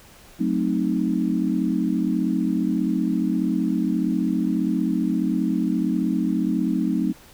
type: chord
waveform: sine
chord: F# diminished seventh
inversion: none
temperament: equal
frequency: 185 / 220 / 261.6 / 311.1 Hz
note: F#3 / A3 / C4 / Eb4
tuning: 0 / 0 / 0 / 0 cents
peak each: -25 dBFS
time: 0.39-7.13 s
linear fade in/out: 20 ms
effects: pink hiss -49 dBFS RMS until 7.33 s